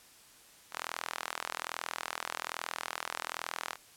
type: tone with high-pass filter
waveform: sawtooth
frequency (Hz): 41.2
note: E1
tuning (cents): 0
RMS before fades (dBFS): -40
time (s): 0.71-3.77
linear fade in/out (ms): 50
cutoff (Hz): 1100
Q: 1.3
effects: white hiss -58 dBFS RMS until 3.96 s + low-pass 12000 Hz 12 dB/octave